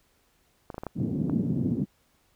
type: clicks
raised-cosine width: 1 ms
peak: -23 / -25 / -20 / -21 / -18 / -23 dBFS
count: 6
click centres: 0.702 / 0.744 / 0.781 / 0.835 / 0.867 / 1.297 s
type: band-pass noise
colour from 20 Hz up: white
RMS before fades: -27 dBFS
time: 0.95-1.86 s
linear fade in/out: 50 ms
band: 120 to 260 Hz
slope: 24 dB/octave
effects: pink hiss -67 dBFS RMS until 2.35 s